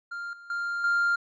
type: tone with level steps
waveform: triangle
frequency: 1396.9 Hz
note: F6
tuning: in tune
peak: -31 / -43 / -26 / -19 dBFS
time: 0.11-1.16 s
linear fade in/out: 10 ms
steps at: 0.33 / 0.5 / 0.84 s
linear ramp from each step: 2 ms
effects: tanh soft clip ceiling -15 dBFS + resampled to 16000 Hz